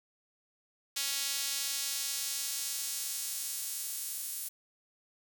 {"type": "tone with high-pass filter sweep", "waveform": "sawtooth", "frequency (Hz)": 277.2, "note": "C#4", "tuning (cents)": 0, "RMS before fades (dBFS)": -36, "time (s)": [0.96, 4.49], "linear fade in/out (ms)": 10, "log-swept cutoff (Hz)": [4000, 10000], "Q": 0.86, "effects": []}